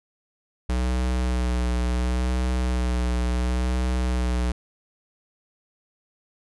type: tone with vibrato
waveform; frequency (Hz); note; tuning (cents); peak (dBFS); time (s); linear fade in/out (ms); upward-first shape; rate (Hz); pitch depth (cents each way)
square; 61.74; B1; 0; -22; 0.69-4.52; 5; sine; 0.71; 25
effects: resampled to 24000 Hz